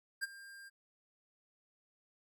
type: tone with ADSR envelope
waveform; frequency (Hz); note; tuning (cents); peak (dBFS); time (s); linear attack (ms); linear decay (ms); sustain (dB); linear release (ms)
square; 1599; G6; +34; -33; 0.21-0.7; 26; 23; -18; 24
effects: none